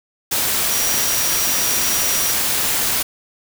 sine tone in noise, 5760 Hz, F#8, 47 cents flat, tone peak -23 dBFS, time 0.7-2.33 s, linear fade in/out 10 ms, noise white, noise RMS -19 dBFS, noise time 0.31-3.03 s, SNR -7 dB, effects none

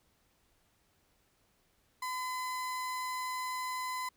35% pulse tone, 1014 Hz, B5, 45 cents sharp, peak -33 dBFS, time 2.02-4.09 s, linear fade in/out 5 ms, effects pink hiss -72 dBFS RMS until 4.16 s

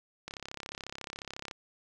click train, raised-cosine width 0.2 ms, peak -22 dBFS, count 43, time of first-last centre 0.28-1.512 s, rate 34.1 Hz, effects none

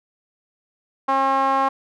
sawtooth tone with band-pass filter, 270 Hz, C#4, 45 cents flat, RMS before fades -19 dBFS, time 1.08-1.69 s, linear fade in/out 10 ms, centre 970 Hz, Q 5.8, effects none

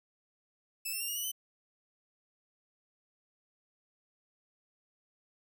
5% pulse tone with pitch steps, 2624 / 2701 / 2780 / 2861 / 2945 / 3032 Hz, E7 / E7 / F7 / F7 / F#7 / F#7, -9 / +42 / -9 / +41 / -9 / +42 cents, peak -26 dBFS, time 0.85-1.318 s, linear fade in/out 10 ms, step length 78 ms, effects none

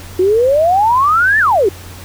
sine exponential two-way sweep, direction up then down, 356.5 to 1806 to 356.5 Hz, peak -8 dBFS, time 0.19-1.69 s, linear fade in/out 5 ms, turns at 1.39 s, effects added 89 Hz sine -32 dBFS peak until 2.04 s + pink hiss -35 dBFS RMS until 2.04 s

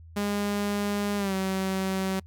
sawtooth tone with pitch glide, 204.1 to 190.43 Hz, G#3 to G3, -30 to -50 cents, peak -22 dBFS, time 0.16-2.2 s, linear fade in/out 10 ms, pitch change -120 cents, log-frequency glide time 1.17-1.34 s, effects noise-tail reverb RT60 0.1 s tail -26 dB re dry + added 82 Hz sine -45 dBFS peak until 2.26 s

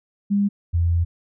sine tone pair in turn, 201.8 / 85.06 Hz, G#3 / F2, -49 / -45 cents, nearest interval octave + minor third, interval 1496 cents, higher first, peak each -16 dBFS, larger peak neither, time 0.3-0.49 / 0.73-1.05 s, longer second, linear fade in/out 20 ms, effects none

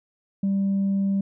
sine tone, 196.3 Hz, G3, 3 cents sharp, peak -18 dBFS, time 0.43-1.21 s, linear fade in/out 5 ms, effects tanh soft clip ceiling -18 dBFS

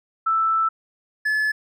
sine / triangle tone pair in turn, 1322 / 1721.8 Hz, E6 / A6, +5 / -38 cents, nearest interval perfect fourth, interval 457 cents, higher second, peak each -17 dBFS, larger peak neither, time 0.26-0.69 / 1.25-1.52 s, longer first, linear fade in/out 10 ms, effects none

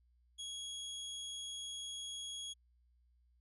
sawtooth tone, 3322 Hz, G#7, in tune, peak -39 dBFS, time 0.38-2.54 s, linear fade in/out 20 ms, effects added 60 Hz sine -68 dBFS peak until 3.4 s + resampled to 24000 Hz

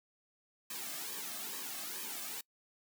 white noise with flanger, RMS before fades -42 dBFS, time 0.7-2.41 s, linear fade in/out 5 ms, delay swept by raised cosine 1.4 to 2.13 ms, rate 2.3 Hz, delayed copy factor -0.85, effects noise-tail reverb RT60 0.1 s tail -25 dB re dry + high-pass 200 Hz 12 dB/octave

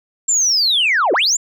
sine linear two-way sweep, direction down then up, 7459 to 311 to 7459 Hz, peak -11 dBFS, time 0.28-1.37 s, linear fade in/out 10 ms, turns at 1.13 s, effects tanh soft clip ceiling -9 dBFS

